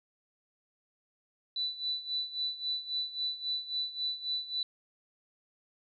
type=tone with tremolo; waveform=sine; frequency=3977 Hz; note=B7; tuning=11 cents sharp; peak=-29 dBFS; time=1.56-4.63 s; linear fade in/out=2 ms; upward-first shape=sine; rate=3.7 Hz; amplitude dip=80%; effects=none